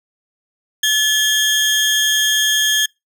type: tone pair together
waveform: 30% pulse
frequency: 1723 / 3226 Hz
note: A6 / G7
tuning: -37 / +49 cents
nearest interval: major seventh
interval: 1086 cents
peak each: -15 / -12 dBFS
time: 0.83-2.86 s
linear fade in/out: 5 ms
effects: noise-tail reverb RT60 0.2 s tail -26 dB re dry